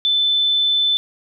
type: tone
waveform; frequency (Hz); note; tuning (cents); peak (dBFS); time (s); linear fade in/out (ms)
sine; 3520; A7; 0; -14; 0.05-0.97; 0
effects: none